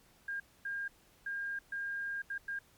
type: tone bursts at uneven times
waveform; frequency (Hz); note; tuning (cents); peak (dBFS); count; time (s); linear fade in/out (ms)
sine; 1611; G6; +47; -35; 6; 0.28-0.4 / 0.65-0.88 / 1.26-1.59 / 1.72-2.22 / 2.3-2.38 / 2.48-2.59; 5
effects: pink hiss -65 dBFS RMS until 2.77 s + MP3 96 kbps